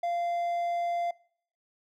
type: tone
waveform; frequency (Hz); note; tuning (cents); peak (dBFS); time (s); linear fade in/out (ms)
triangle; 692; F5; -16; -25; 0.03-1.11; 5
effects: noise-tail reverb RT60 0.6 s tail -24 dB re dry